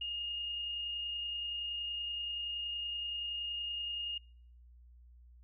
sine tone with amplitude modulation, 2843 Hz, F7, 30 cents sharp, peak -35 dBFS, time 0.01-4.18 s, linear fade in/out 5 ms, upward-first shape sine, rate 30.6 Hz, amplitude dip 25%, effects noise-tail reverb RT60 0.6 s tail -25 dB re dry + added 60 Hz sine -55 dBFS peak until 5.43 s

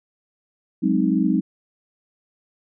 sine chord, Ab dominant seventh, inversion third, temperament equal, 185 / 207.7 / 261.6 / 311.1 Hz, Gb3 / Ab3 / C4 / Eb4, 0 / 0 / 0 / 0 cents, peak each -22 dBFS, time 0.82-1.41 s, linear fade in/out 20 ms, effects none

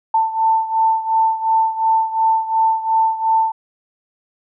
sine beating tone pair, 890 / 892.8 Hz, A5 / A5, +20 / +25 cents, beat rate 2.8 Hz, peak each -15 / -19 dBFS, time 0.14-3.52 s, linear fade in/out 5 ms, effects none

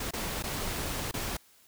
pink noise with dropouts, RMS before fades -34 dBFS, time 0-1.37 s, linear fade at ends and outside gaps 5 ms, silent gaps 0.109-0.134 / 0.426-0.437 / 1.113-1.139 s, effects white hiss -61 dBFS RMS until 1.67 s

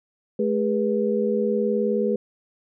sine tone cluster, 215.1 / 407.4 / 486.6 Hz, A3 / G#4 / B4, -39 / -33 / -26 cents, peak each -24 dBFS, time 0.39-2.16 s, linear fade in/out 5 ms, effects none

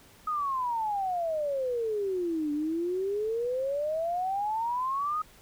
sine exponential two-way sweep, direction down then up, 1267 to 290.8 to 1267 Hz, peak -27 dBFS, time 0.27-5.22 s, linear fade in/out 5 ms, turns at 2.52 s, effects pink hiss -56 dBFS RMS until 5.41 s

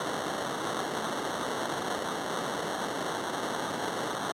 blue noise with sample-and-hold, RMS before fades -32 dBFS, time 0-4.32 s, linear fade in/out 2 ms, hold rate 2450 Hz, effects high-pass 200 Hz 12 dB/octave + low-pass 10000 Hz 12 dB/octave

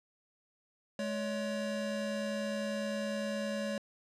square tone pair together, 211.3 / 564 Hz, G#3 / C#5, +30 / +30 cents, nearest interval octave + perfect fourth, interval 1700 cents, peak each -37 / -37 dBFS, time 0.99-3.78 s, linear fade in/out 2 ms, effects low-pass 8000 Hz 12 dB/octave

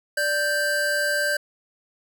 square tone pair together, 587 / 1567.1 Hz, D5 / G6, -1 / -1 cents, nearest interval octave + perfect fourth, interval 1700 cents, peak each -27 / -23 dBFS, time 0.17-1.37 s, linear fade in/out 5 ms, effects none

